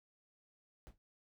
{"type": "noise with exponential decay", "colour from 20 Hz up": "brown", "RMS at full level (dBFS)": -45, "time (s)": [0.87, 0.98], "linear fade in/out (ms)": 0, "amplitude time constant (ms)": 23, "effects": []}